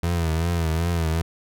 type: tone with vibrato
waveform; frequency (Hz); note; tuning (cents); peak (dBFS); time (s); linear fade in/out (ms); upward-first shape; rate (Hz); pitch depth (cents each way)
30% pulse; 83.1; E2; +15; -18; 0.03-1.22; 5; triangle; 2.6; 91
effects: none